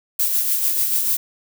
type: noise with tremolo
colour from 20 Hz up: violet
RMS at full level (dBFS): -18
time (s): 0.19-1.17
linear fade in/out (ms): 5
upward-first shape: sine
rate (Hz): 6.8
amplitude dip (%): 40
effects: none